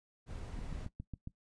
brown noise, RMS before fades -43 dBFS, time 0.26-0.89 s, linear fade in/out 50 ms
click train, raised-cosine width 5 ms, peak -30 dBFS, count 6, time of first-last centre 0.59-1.274 s, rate 7.31 Hz
effects noise-tail reverb RT60 0.1 s tail -18 dB re dry + resampled to 22050 Hz

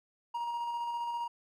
triangle tone with tremolo, 945 Hz, A#5, 23 cents sharp, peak -30 dBFS, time 0.34-1.28 s, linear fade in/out 10 ms, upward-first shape square, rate 15 Hz, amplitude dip 25%, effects none

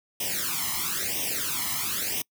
white noise with flanger, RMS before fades -29 dBFS, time 0.2-2.22 s, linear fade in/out 5 ms, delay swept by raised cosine 0.34 to 0.99 ms, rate 1 Hz, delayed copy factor +0.9, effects noise-tail reverb RT60 0.1 s tail -26 dB re dry + high-pass 80 Hz 12 dB/octave

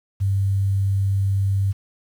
sine tone, 98 Hz, G2, in tune, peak -17 dBFS, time 0.2-1.73 s, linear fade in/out 20 ms, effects 8-bit

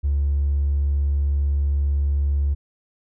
sine tone with hard clipping, 71.1 Hz, C#2, 45 cents sharp, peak -18 dBFS, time 0.03-2.55 s, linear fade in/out 20 ms, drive 1 dB, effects none

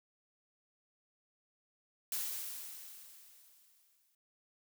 blue noise with exponential decay, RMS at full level -36 dBFS, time 2.12-4.15 s, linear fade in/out 2 ms, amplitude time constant 440 ms, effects none

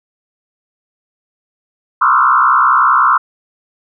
sine tone with frequency modulation, 1211 Hz, D#6, 47 cents flat, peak -7 dBFS, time 2.01-3.18 s, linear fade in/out 10 ms, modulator 65.2 Hz, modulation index 3.1, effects none

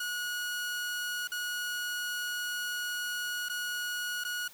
sawtooth tone with dropouts, 1454 Hz, F#6, 31 cents flat, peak -29 dBFS, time 0-4.48 s, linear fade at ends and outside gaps 5 ms, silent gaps 1.275-1.317 / 3.487-3.496 / 4.239-4.248 s, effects white hiss -54 dBFS RMS until 4.53 s

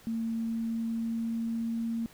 sine tone with pitch glide, 226.9 to 229.3 Hz, A#3 to A#3, -47 to -28 cents, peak -29 dBFS, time 0.07-2.06 s, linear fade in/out 0 ms, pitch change +19 cents, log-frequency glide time 0.18-1.85 s, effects pink hiss -56 dBFS RMS until 2.13 s

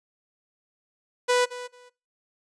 sawtooth tone with echo, 493.9 Hz, B4, in tune, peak -15 dBFS, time 1.28-1.46 s, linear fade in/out 20 ms, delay 220 ms, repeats 2, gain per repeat -15 dB, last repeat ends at 1.9 s, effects noise-tail reverb RT60 0.3 s tail -22 dB re dry + resampled to 22050 Hz

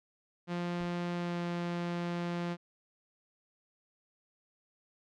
sawtooth tone with pitch glide, 174.61 to 173.3 Hz, F3 to F3, 0 to -13 cents, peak -29 dBFS, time 0.47-2.57 s, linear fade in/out 50 ms, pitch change -13 cents, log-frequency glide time 1.14-1.4 s
brown noise with exponential decay, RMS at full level -40 dBFS, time 0.8-0.94 s, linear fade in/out 0 ms, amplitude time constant 29 ms
effects low-pass 4000 Hz 12 dB/octave

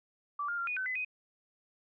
sine tone with pitch steps, 1161 / 1408 / 1384 / 2466 / 1521 / 2018 / 2505 Hz, D6 / F6 / F6 / D#7 / F#6 / B6 / D#7, -20 / +14 / -16 / -16 / +47 / +37 / +11 cents, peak -32 dBFS, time 0.39-1.048 s, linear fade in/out 5 ms, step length 94 ms, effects none

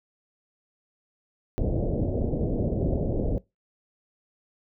pink low-pass noise, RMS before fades -26 dBFS, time 1.58-3.38 s, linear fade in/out 0 ms, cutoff 620 Hz, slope 48 dB/octave, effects noise-tail reverb RT60 0.2 s tail -21 dB re dry

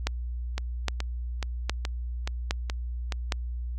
two click trains, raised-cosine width 0.2 ms, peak -9 / -14 dBFS, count 5 / 7, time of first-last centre 0.07-3.322 / 0.58-3.122 s, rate 1.23 / 2.36 Hz, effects added 60 Hz sine -30 dBFS peak until 3.78 s

